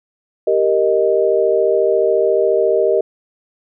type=chord; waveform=sine; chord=Eb major; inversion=first; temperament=equal; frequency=392 / 466.2 / 622.3 Hz; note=G4 / Bb4 / Eb5; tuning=0 / 0 / 0 cents; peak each=-16 dBFS; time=0.47-3.01 s; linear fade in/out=5 ms; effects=none